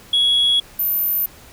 sine tone pair in turn, 3344 / 13543 Hz, G#7 / G#9, +11 / +33 cents, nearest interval 2 octaves, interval 2422 cents, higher second, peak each -11 / -16 dBFS, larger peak first, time 0.13-0.6 / 0.79-1.26 s, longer neither, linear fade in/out 5 ms, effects tanh soft clip ceiling -11 dBFS + pink hiss -44 dBFS RMS until 1.52 s

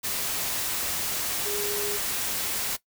sine tone in noise, 411.3 Hz, G#4, 17 cents flat, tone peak -32 dBFS, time 1.45-1.98 s, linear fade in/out 20 ms, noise white, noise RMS -29 dBFS, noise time 0.03-2.77 s, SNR -6 dB, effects noise-tail reverb RT60 0.1 s tail -17 dB re dry

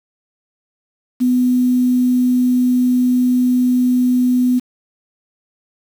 sine tone with quantisation, 249.7 Hz, B3, 19 cents sharp, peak -11 dBFS, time 1.2-4.6 s, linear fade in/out 20 ms, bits 6, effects none

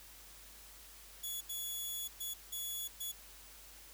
5% pulse tone bursts at uneven times, 3400 Hz, G#7, 40 cents sharp, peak -31 dBFS, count 5, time 1.23-1.41 / 1.49-2.08 / 2.2-2.34 / 2.52-2.88 / 3-3.12 s, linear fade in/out 10 ms, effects added 50 Hz sine -61 dBFS peak until 3.93 s + white hiss -56 dBFS RMS until 3.93 s

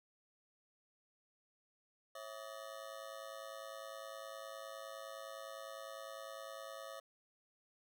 25% pulse ring-modulated tone, 600 Hz, D5, 37 cents sharp, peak -40 dBFS, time 2.15-7 s, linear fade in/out 5 ms, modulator 54.9 Hz, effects none

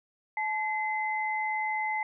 sine tone pair together, 862 / 2052 Hz, A5 / C7, -36 / -34 cents, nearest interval octave + minor third, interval 1502 cents, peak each -30 / -31 dBFS, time 0.37-2.03 s, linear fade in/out 2 ms, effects none

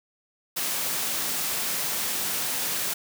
white high-pass noise, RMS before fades -28 dBFS, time 0.56-2.94 s, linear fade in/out 10 ms, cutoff 120 Hz, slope 24 dB/octave, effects none

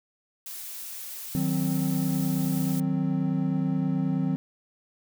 blue noise, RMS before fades -38 dBFS, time 0.46-2.8 s, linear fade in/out 2 ms
triangle chord, C diminished, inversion first, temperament equal, 155.56 / 185 / 261.6 Hz, Eb3 / Gb3 / C4, 0 / 0 / 0 cents, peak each -26 dBFS, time 1.35-4.36 s, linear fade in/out 0 ms
effects none

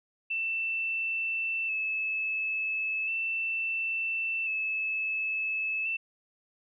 sine tone with vibrato, 2637 Hz, E7, in tune, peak -28 dBFS, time 0.3-5.97 s, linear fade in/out 10 ms, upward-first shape square, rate 0.36 Hz, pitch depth 22 cents each way, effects none

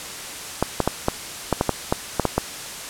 clicks, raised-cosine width 1 ms, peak -3 dBFS, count 11, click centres 0.626 / 0.803 / 0.876 / 1.084 / 1.527 / 1.611 / 1.693 / 1.925 / 2.197 / 2.253 / 2.38 s, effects white hiss -33 dBFS RMS until 2.89 s + low-pass 10000 Hz 12 dB/octave

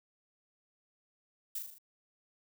violet noise with echo, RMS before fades -37 dBFS, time 1.55-1.59 s, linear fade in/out 5 ms, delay 39 ms, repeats 5, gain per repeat -4 dB, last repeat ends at 1.785 s, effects none

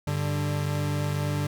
40% pulse tone pair together, 98.57 / 146.83 Hz, G2 / D3, +10 / 0 cents, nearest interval perfect fifth, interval 690 cents, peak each -29 / -26 dBFS, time 0.07-1.47 s, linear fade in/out 5 ms, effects none

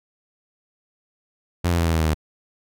sawtooth tone with pitch steps, 87.31 / 85.61 / 83.95 / 82.31 / 80.71 / 79.14 / 77.6 Hz, F2 / F2 / E2 / E2 / E2 / D#2 / D#2, 0 / -34 / +32 / -2 / -36 / +30 / -4 cents, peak -14 dBFS, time 1.64-2.144 s, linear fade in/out 10 ms, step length 72 ms, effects none

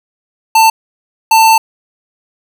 square tone pair in turn, 891 / 891 Hz, A5 / A5, +22 / +22 cents, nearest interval unison, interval 0 cents, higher neither, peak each -5 dBFS, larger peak neither, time 0.55-0.7 / 1.31-1.58 s, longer second, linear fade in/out 5 ms, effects none

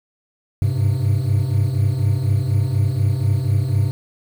triangle tone cluster, 97.9 / 102 / 130.9 Hz, G2 / G#2 / C3, -2 / -31 / +1 cents, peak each -18 dBFS, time 0.62-3.91 s, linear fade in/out 0 ms, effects 7-bit

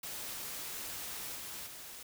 white noise with level steps, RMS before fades -42 / -44 / -48 dBFS, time 0.03-2.03 s, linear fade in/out 5 ms, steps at 1.35 / 1.66 s, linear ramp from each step 10 ms, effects none

